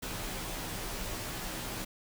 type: noise with comb filter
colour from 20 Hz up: pink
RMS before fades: -38 dBFS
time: 0.02-1.85 s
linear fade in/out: 10 ms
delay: 14 ms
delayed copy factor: -0.8
effects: none